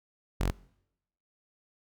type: tone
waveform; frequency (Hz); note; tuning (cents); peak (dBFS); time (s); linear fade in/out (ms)
sawtooth; 45.55; F#1; -26; -22; 0.4-0.51; 10
effects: noise-tail reverb RT60 0.8 s tail -22 dB re dry